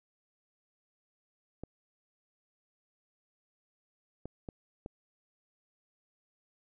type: clicks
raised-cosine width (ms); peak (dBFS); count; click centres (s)
2; -27; 4; 1.636 / 4.256 / 4.488 / 4.861
effects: none